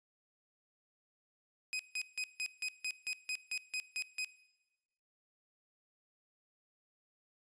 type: tone bursts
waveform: sawtooth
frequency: 2511 Hz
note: D#7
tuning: 15 cents sharp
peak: -32 dBFS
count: 12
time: 1.73-4.246 s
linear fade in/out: 0 ms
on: 63 ms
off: 160 ms
effects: noise-tail reverb RT60 1.0 s tail -19 dB re dry + resampled to 22050 Hz